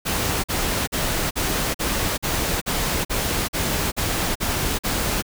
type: noise bursts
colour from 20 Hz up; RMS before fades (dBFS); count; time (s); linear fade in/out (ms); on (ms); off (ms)
pink; -23; 12; 0.05-5.225; 20; 390; 45
effects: none